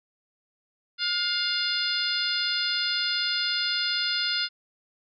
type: harmonic tone with a mistuned harmonic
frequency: 704 Hz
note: F5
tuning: 14 cents sharp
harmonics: 2 / 3 / 4 / 5 / 6 / 7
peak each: -31 / -36 / -33 / -31 / -30 / -30 dBFS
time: 0.98-4.49 s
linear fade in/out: 50 ms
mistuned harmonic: 2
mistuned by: +26 cents
effects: none